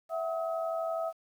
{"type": "tone cluster", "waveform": "sine", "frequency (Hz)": [658, 750, 1275], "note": ["E5", "F#5", "D#6"], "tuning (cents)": [-3, 23, 42], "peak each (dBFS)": [-31, -39, -39], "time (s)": [0.09, 1.13], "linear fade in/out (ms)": 50, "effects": ["10-bit"]}